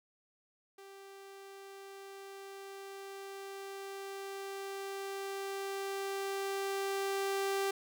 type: tone with level ramp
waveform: sawtooth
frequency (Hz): 392.2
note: G4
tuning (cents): +1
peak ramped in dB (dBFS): -47 to -27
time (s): 0.78-7.71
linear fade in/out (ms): 5
effects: none